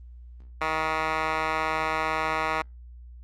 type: tone with band-pass filter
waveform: 10% pulse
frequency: 157.9 Hz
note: D#3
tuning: 26 cents sharp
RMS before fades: -27 dBFS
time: 0.61-2.62 s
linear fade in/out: 5 ms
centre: 1500 Hz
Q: 3
effects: added 60 Hz sine -42 dBFS peak until 3.23 s + Opus 32 kbps